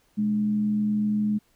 sine tone with frequency modulation, 210.3 Hz, G#3, 22 cents sharp, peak -21 dBFS, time 0.17-1.39 s, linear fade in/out 20 ms, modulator 87.9 Hz, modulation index 0.23, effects pink hiss -65 dBFS RMS until 1.55 s

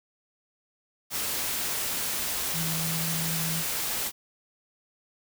sine tone in noise, 162.8 Hz, E3, 21 cents flat, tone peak -31 dBFS, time 2.52-3.64 s, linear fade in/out 50 ms, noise white, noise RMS -30 dBFS, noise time 1.1-4.12 s, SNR -4 dB, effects none

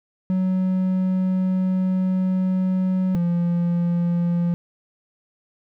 triangle tone pair in turn, 186.2 / 172.7 Hz, F#3 / F3, +11 / -19 cents, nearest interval minor second, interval 130 cents, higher first, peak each -16 dBFS, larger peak neither, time 0.3-3.15 / 3.15-4.54 s, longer first, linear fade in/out 0 ms, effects none

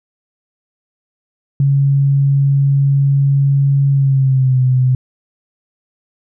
sine tone with pitch glide, 139 to 128.2 Hz, C#3 to C3, +5 to -35 cents, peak -9 dBFS, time 1.6-4.95 s, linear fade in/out 2 ms, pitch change -140 cents, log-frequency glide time 3.91-4.61 s, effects none

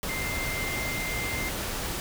sine tone in noise, 2093 Hz, C7, in tune, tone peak -32 dBFS, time 0.09-1.49 s, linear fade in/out 0 ms, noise pink, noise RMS -32 dBFS, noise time 0.03-2 s, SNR -3 dB, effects none

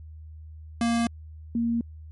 square / sine tone pair in turn, 233.1 / 233.1 Hz, A#3 / A#3, 0 / 0 cents, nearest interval unison, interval 0 cents, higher neither, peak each -22 dBFS, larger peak neither, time 0.81-1.07 / 1.55-1.81 s, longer neither, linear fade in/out 2 ms, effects added 78 Hz sine -40 dBFS peak until 2.11 s + MP3 48 kbps

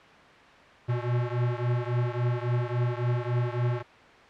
square beating tone pair, 120 / 123.6 Hz, B2 / B2, -49 / +2 cents, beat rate 3.6 Hz, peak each -28 / -30 dBFS, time 0.88-3.83 s, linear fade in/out 20 ms, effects white hiss -50 dBFS RMS until 4.29 s + low-pass 2000 Hz 12 dB/octave

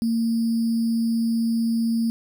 sine tone with sample-and-hold, 228.9 Hz, A#3, 31 cents flat, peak -19 dBFS, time 0.02-2.1 s, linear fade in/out 0 ms, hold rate 4900 Hz, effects none

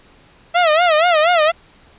sawtooth tone with vibrato, 659.3 Hz, E5, in tune, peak -7 dBFS, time 0.54-1.52 s, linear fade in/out 20 ms, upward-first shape sine, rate 4.2 Hz, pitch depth 150 cents each way, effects pink hiss -49 dBFS RMS until 1.98 s + resampled to 8000 Hz

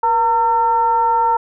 sine tone with frequency modulation, 915 Hz, A#5, 32 cents flat, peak -12 dBFS, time 0.03-1.37 s, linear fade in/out 5 ms, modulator 437 Hz, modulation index 0.49, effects none

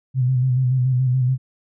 sine tone with vibrato, 127.9 Hz, C3, 39 cents flat, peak -15 dBFS, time 0.14-1.38 s, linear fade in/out 50 ms, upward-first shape square, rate 7 Hz, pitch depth 41 cents each way, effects none

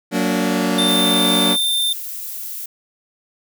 sawtooth chord, Gb augmented, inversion none, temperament just, 185 / 231.2 / 289.1 Hz, Gb3 / Bb3 / D4, 0 / -14 / -27 cents, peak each -17 dBFS, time 0.11-1.57 s, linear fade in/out 50 ms
square tone, 3589 Hz, A7, 34 cents sharp, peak -17 dBFS, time 0.78-1.93 s, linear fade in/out 5 ms
violet noise, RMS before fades -29 dBFS, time 0.88-2.66 s, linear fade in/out 5 ms
effects none

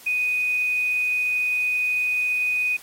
sine tone with quantisation, 2489 Hz, D#7, in tune, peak -20 dBFS, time 0.06-2.77 s, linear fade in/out 10 ms, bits 8, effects white hiss -46 dBFS RMS until 2.82 s + AAC 48 kbps

